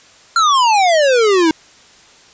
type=exponential sweep; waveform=square; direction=down; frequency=1396.9 to 309.6 Hz; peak=-10 dBFS; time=0.36-1.51 s; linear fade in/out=2 ms; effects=white hiss -45 dBFS RMS until 2.33 s + resampled to 16000 Hz